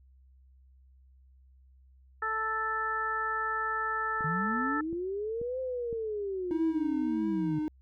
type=harmonic tone; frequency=440 Hz; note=A4; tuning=in tune; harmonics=1 / 2 / 3 / 4; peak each=-41 / -38 / -31 / -34 dBFS; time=2.22-4.81 s; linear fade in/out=5 ms
type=clicks; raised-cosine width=3 ms; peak=-30 dBFS; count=4; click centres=4.208 / 4.929 / 5.415 / 5.928 s
type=linear two-way sweep; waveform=sine; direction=up then down; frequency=146.83 to 523.3 to 146.83 Hz; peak=-31 dBFS; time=4.24-7.59 s; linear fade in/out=5 ms; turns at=5.6 s
type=tone with vibrato; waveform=triangle; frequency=315.1 Hz; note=D#4; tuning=22 cents sharp; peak=-27 dBFS; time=6.51-7.68 s; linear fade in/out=0 ms; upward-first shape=triangle; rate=1.6 Hz; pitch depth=57 cents each way
effects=added 65 Hz sine -56 dBFS peak until 7.81 s